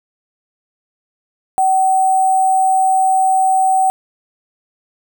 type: tone with sample-and-hold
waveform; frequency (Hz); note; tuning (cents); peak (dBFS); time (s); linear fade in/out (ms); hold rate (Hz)
sine; 760; F#5; +46; -10; 1.58-3.9; 0; 8820
effects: none